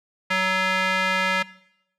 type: tone with band-pass filter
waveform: square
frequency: 187.4 Hz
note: F#3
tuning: 22 cents sharp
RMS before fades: -22 dBFS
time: 0.3-1.43 s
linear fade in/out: 10 ms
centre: 2000 Hz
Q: 1.9
effects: noise-tail reverb RT60 0.8 s tail -20 dB re dry